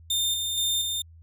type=tone with tremolo; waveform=sawtooth; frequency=3618 Hz; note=A7; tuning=48 cents sharp; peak=-20 dBFS; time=0.1-1.02 s; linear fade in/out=5 ms; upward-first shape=square; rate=2.1 Hz; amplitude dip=35%; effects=added 82 Hz sine -47 dBFS peak until 1.22 s